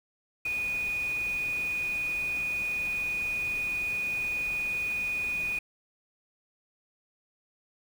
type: tone in noise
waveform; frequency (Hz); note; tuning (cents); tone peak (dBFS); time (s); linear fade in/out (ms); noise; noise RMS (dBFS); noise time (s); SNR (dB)
sine; 2470; D#7; -13; -28; 0.45-5.59; 5; pink; -45; 0.45-5.59; +14
effects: none